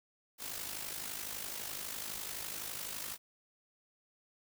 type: noise with amplitude modulation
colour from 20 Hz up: white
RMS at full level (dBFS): -39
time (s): 0.38-3.18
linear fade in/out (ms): 50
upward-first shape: sine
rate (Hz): 51.9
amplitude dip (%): 60
effects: none